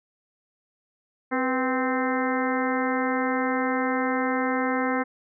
harmonic tone with a mistuned harmonic, 260 Hz, C4, 11 cents flat, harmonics 1 / 2 / 3 / 4 / 5 / 6 / 7 / 8, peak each -26 / -29 / -31 / -32 / -33 / -34 / -34 / -35 dBFS, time 1.31-5.04 s, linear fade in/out 20 ms, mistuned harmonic 2, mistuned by -67 cents, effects none

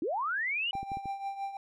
sine linear sweep, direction up, 277.2 to 2974 Hz, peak -29 dBFS, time 0.02-0.71 s, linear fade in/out 2 ms
triangle tone with tremolo, 789 Hz, G5, 11 cents sharp, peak -29 dBFS, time 0.73-1.57 s, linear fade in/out 2 ms, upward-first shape triangle, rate 6 Hz, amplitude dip 75%
clicks, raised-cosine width 3 ms, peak -30 dBFS, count 5, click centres 0.753 / 0.83 / 0.918 / 0.971 / 1.057 s
effects none

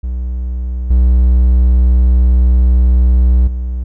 triangle tone with level steps, 61.8 Hz, B1, 2 cents sharp, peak -14 / -4 / -14 dBFS, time 0.03-3.84 s, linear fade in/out 10 ms, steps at 0.9 / 3.47 s, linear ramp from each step 5 ms, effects none

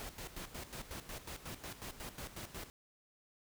pink noise with tremolo, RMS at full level -45 dBFS, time 0-2.7 s, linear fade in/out 0 ms, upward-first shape square, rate 5.5 Hz, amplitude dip 70%, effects none

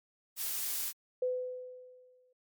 blue noise, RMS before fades -35 dBFS, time 0.36-0.93 s, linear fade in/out 50 ms
sine tone with exponential decay, 504 Hz, B4, 35 cents sharp, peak -27 dBFS, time 1.22-2.33 s, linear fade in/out 5 ms, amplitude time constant 240 ms
effects MP3 96 kbps

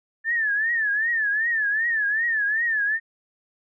sine tone with vibrato, 1760 Hz, A6, in tune, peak -20 dBFS, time 0.24-3 s, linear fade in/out 50 ms, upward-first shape triangle, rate 2.6 Hz, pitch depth 150 cents each way, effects none

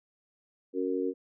harmonic tone, 92.5 Hz, F#2, in tune, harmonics 3 / 4 / 5, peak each -32 / -32 / -32 dBFS, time 0.73-1.14 s, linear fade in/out 50 ms, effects none

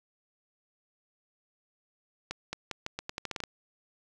accelerating click train, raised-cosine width 0.2 ms, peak -17 dBFS, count 12, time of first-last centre 2.31-3.437 s, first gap 220 ms, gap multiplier 0.83, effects none

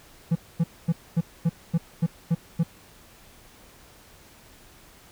triangle tone bursts, 166.4 Hz, E3, 17 cents sharp, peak -16 dBFS, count 9, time 0.31-2.635 s, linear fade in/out 10 ms, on 45 ms, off 240 ms, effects pink hiss -52 dBFS RMS until 5.11 s

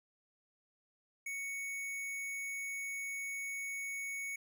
square tone, 2223 Hz, C#7, 4 cents sharp, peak -39 dBFS, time 1.26-4.36 s, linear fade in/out 5 ms, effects none

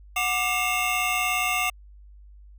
square tone cluster, 734 / 1185 / 2145 / 2664 / 2783 Hz, F#5 / D6 / C7 / E7 / F7, -14 / +15 / +42 / +18 / -7 cents, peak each -30 dBFS, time 0.16-1.7 s, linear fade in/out 5 ms, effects added 50 Hz sine -45 dBFS peak until 2.58 s

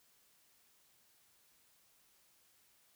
silence, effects white hiss -70 dBFS RMS until 2.95 s

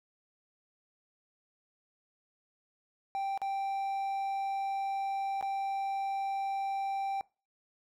triangle tone with dropouts, 784 Hz, G5, in tune, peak -29 dBFS, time 3.15-7.21 s, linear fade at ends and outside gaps 0 ms, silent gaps 3.376-3.417 / 5.411-5.426 s, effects noise-tail reverb RT60 0.3 s tail -22 dB re dry

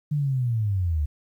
sine linear sweep, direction down, 151.8 to 70.6 Hz, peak -21 dBFS, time 0.11-1.06 s, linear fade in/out 10 ms, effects 10-bit

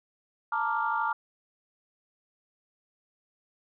sine chord, Bb major seventh, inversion third, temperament equal, 880 / 932.3 / 1174.7 / 1396.9 Hz, A5 / Bb5 / D6 / F6, 0 / 0 / 0 / 0 cents, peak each -31 dBFS, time 0.52-1.13 s, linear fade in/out 5 ms, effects tanh soft clip ceiling -15 dBFS

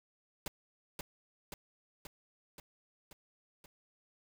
pink noise with echo, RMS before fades -39 dBFS, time 0.46-0.48 s, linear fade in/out 2 ms, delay 530 ms, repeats 6, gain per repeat -3 dB, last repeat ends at 3.66 s, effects none

